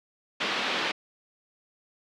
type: band-pass noise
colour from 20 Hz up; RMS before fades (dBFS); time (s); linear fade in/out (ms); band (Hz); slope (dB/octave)
white; -29; 0.4-0.92; 10; 190 to 3700; 24
effects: none